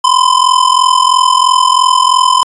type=ring-modulated tone; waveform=square; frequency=1022 Hz; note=C6; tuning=41 cents flat; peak=-4 dBFS; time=0.04-2.43 s; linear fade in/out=0 ms; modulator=21.5 Hz; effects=resampled to 22050 Hz